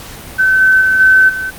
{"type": "tone with level steps", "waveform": "sine", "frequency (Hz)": 1529, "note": "G6", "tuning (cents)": -44, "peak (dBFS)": [-7, -5, -8, -4, -16], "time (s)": [0.38, 1.51], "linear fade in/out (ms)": 20, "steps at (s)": [0.6, 0.8, 0.99, 1.28], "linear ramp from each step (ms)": 20, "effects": ["pink hiss -31 dBFS RMS until 1.58 s", "Opus 48 kbps"]}